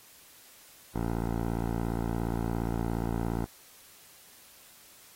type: tone with low-pass filter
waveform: 10% pulse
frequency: 57.2 Hz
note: A#1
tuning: 32 cents flat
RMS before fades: -31 dBFS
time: 0.94-3.46 s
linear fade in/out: 20 ms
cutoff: 1000 Hz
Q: 0.88
effects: white hiss -55 dBFS RMS until 5.15 s + AAC 48 kbps

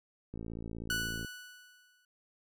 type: click train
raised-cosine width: 3 ms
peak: -29 dBFS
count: 52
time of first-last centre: 0.34-1.247 s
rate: 56.2 Hz
type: tone with exponential decay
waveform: sawtooth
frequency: 1480 Hz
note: F#6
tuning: in tune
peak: -26 dBFS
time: 0.9-2.05 s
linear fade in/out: 2 ms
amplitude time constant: 250 ms
effects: none

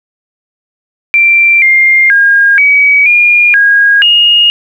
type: tone with pitch steps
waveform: sine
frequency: 2356 / 2112 / 1622 / 2271 / 2420 / 1636 / 2857 Hz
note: D7 / C7 / G#6 / C#7 / D#7 / G#6 / F7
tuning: +5 / +16 / -41 / +41 / -49 / -26 / +39 cents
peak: -3 dBFS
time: 1.14-4.5 s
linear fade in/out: 0 ms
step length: 480 ms
effects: 7-bit

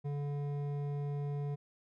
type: tone with hard clipping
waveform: triangle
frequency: 143.8 Hz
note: D3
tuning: 36 cents flat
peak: -36 dBFS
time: 0.04-1.56 s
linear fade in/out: 20 ms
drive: 14 dB
effects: none

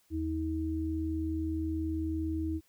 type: tone pair together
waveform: sine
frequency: 80.35 / 318.8 Hz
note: E2 / D#4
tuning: -44 / +42 cents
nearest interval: 2 octaves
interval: 2386 cents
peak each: -34 / -32 dBFS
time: 0.1-2.61 s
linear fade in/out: 50 ms
effects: white hiss -69 dBFS RMS until 2.68 s

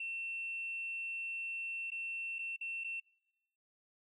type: tone with dropouts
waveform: sine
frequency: 2700 Hz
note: E7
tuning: 41 cents sharp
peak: -37 dBFS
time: 0-3 s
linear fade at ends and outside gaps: 5 ms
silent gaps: 1.904-1.917 / 2.385-2.39 / 2.563-2.61 / 2.838-2.844 s
effects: noise-tail reverb RT60 0.9 s tail -24 dB re dry + tanh soft clip ceiling -33 dBFS

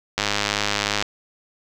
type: click train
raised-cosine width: 0.2 ms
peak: -3 dBFS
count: 88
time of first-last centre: 0.18-1.025 s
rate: 103 Hz
effects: none

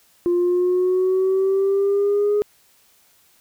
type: exponential sweep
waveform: sine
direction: up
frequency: 348.4 to 417 Hz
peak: -14 dBFS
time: 0.26-2.42 s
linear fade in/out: 0 ms
effects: tanh soft clip ceiling -13 dBFS + white hiss -57 dBFS RMS until 3.4 s

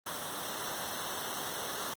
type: noise with comb filter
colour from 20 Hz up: pink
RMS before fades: -38 dBFS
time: 0.06-1.94 s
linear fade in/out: 5 ms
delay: 0.42 ms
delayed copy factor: -0.75
effects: high-pass 100 Hz 12 dB/octave + Opus 24 kbps

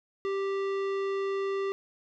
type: tone with tanh clipping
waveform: sine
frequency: 392 Hz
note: G4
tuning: in tune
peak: -30 dBFS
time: 0.25-1.72 s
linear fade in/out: 0 ms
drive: 16 dB
effects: none

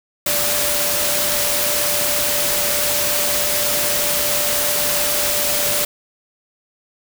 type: tone in noise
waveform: sine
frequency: 587.3 Hz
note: D5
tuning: in tune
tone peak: -26 dBFS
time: 0.26-5.85 s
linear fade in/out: 5 ms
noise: white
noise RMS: -19 dBFS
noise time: 0.26-5.85 s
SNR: -10 dB
effects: none

